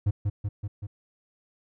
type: tone with echo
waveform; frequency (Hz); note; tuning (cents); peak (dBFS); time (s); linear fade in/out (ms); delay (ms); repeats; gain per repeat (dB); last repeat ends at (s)
triangle; 101.9; G#2; -32; -18; 0.06-0.11; 10; 190; 4; -3; 0.87
effects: none